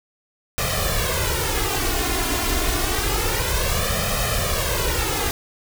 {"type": "noise with flanger", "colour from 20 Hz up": "pink", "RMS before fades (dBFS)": -22, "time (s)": [0.58, 5.31], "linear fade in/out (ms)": 0, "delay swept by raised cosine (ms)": [1.6, 2.9], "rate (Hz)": 0.28, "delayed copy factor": 0.85, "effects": []}